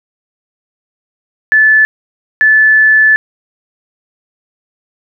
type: tone bursts at uneven times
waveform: sine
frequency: 1740 Hz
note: A6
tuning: 20 cents flat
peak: -4 dBFS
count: 2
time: 1.52-1.85 / 2.41-3.16 s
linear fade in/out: 0 ms
effects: none